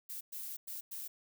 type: noise bursts at uneven times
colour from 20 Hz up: violet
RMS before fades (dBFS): -43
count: 4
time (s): 0.09-0.21 / 0.32-0.57 / 0.67-0.81 / 0.91-1.08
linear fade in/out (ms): 10
effects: none